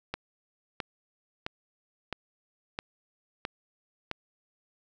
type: click train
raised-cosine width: 0.3 ms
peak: -16 dBFS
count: 7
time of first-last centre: 0.14-4.114 s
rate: 1.51 Hz
effects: none